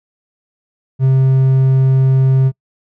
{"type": "tone", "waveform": "triangle", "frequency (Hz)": 132.5, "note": "C3", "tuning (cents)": 22, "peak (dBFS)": -6, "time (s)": [0.99, 2.52], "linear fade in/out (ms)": 50, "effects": ["noise-tail reverb RT60 0.1 s tail -25 dB re dry"]}